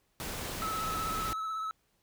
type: noise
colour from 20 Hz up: pink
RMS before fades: -38 dBFS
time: 0.2-1.33 s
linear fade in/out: 0 ms
type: tone with vibrato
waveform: triangle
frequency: 1300 Hz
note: E6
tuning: 24 cents flat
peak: -31 dBFS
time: 0.62-1.71 s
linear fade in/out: 0 ms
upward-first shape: triangle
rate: 16 Hz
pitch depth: 33 cents each way
effects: pink hiss -73 dBFS RMS until 2.02 s